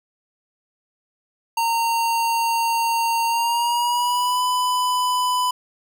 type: tone with pitch glide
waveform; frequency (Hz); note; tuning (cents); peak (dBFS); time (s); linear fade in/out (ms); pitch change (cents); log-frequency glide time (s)
square; 921 to 998.6; A#5 to B5; -21 to +19; -19; 1.57-5.51; 5; +140; 3.26-4.41
effects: none